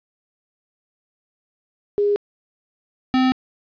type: tone pair in turn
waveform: sine / square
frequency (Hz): 409.7 / 258.1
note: G#4 / C4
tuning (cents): -24 / -23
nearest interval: minor sixth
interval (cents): 799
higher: first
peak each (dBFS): -15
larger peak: neither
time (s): 1.98-2.16 / 3.14-3.32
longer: neither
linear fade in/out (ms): 0
effects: resampled to 11025 Hz + 9-bit